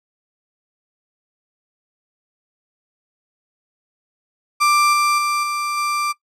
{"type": "tone with level steps", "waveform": "35% pulse", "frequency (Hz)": 1180, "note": "D6", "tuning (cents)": 8, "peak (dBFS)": [-11, -13, -16, -19, -17], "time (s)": [4.6, 6.13], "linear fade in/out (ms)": 20, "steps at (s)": [4.93, 5.18, 5.43, 5.77], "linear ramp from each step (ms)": 5, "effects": ["noise-tail reverb RT60 0.1 s tail -19 dB re dry", "low-pass 11000 Hz 12 dB/octave"]}